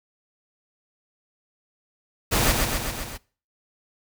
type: noise with echo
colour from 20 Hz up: pink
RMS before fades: -21 dBFS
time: 2.31-2.53 s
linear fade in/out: 20 ms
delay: 130 ms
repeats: 5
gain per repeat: -3 dB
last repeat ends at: 3.18 s
effects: noise-tail reverb RT60 0.4 s tail -23 dB re dry